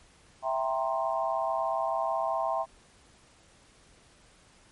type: chord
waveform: sine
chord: C dominant seventh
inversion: first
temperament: equal with one note detuned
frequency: 659.3 / 784 / 932.3 / 1052.6 Hz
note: E5 / G5 / Bb5 / C6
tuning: 0 / 0 / 0 / +10 cents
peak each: -30 / -32 / -34 / -33 dBFS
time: 0.42-2.66 s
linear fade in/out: 50 ms
effects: pink hiss -59 dBFS RMS until 4.71 s + MP3 48 kbps